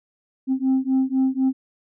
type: beating tone pair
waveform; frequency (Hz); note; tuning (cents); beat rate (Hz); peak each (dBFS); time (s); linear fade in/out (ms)
sine; 261.5 / 265.5; C4 / C4; -1 / +25; 4; -19; 0.47-1.53; 50
effects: tanh soft clip ceiling -14 dBFS